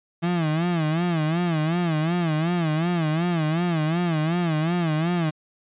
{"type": "tone with vibrato", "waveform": "35% pulse", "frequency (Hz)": 164.81, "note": "E3", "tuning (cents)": 0, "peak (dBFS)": -19, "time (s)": [0.22, 5.31], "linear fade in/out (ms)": 20, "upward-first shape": "sine", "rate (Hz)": 2.7, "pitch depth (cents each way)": 130, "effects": ["resampled to 8000 Hz"]}